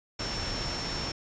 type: tone in noise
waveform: sine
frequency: 5420 Hz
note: E8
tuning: 47 cents sharp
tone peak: -36 dBFS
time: 0.19-1.12 s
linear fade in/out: 5 ms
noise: pink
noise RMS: -34 dBFS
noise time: 0.19-1.12 s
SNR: -5 dB
effects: resampled to 16000 Hz